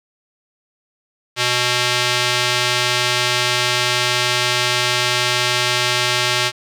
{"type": "tone with band-pass filter", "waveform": "square", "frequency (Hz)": 123.2, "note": "B2", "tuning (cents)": -4, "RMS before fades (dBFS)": -18, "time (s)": [1.36, 6.52], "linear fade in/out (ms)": 50, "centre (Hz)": 3600, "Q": 0.97, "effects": []}